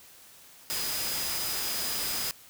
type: tone in noise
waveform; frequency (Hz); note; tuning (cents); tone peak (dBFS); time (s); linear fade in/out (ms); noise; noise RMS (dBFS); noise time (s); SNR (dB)
sine; 4978; D#8; 0; -36; 0.7-2.31; 0; white; -32; 0.7-2.31; -7
effects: white hiss -53 dBFS RMS until 2.49 s